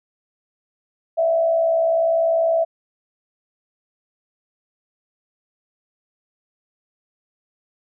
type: tone with frequency modulation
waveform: sine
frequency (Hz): 659.3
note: E5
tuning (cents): 0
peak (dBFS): -15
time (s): 1.17-2.65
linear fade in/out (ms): 20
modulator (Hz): 61.1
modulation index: 0.44
effects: none